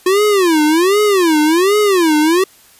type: tone with vibrato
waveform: square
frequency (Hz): 356.9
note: F4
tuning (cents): +38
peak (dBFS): -10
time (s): 0.06-2.44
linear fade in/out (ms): 5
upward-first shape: sine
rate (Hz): 1.3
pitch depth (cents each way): 290
effects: white hiss -46 dBFS RMS until 2.79 s + resampled to 32000 Hz